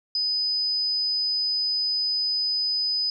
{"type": "tone", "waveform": "sine", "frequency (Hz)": 5000, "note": "D#8", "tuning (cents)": 8, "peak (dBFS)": -22, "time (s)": [0.15, 3.1], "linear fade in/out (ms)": 2, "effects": ["10-bit"]}